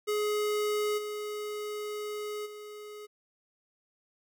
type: tone with level steps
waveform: square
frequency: 420.1 Hz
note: G#4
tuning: 20 cents sharp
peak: -28 / -35 / -43 dBFS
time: 0.07-3.07 s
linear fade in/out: 20 ms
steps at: 0.97 / 2.45 s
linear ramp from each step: 20 ms
effects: none